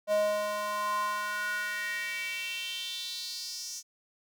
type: tone with high-pass filter sweep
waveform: square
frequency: 208.2 Hz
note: G#3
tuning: 5 cents sharp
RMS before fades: -33 dBFS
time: 0.07-3.83 s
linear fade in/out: 50 ms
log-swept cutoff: 590 to 6100 Hz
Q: 4.9
effects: none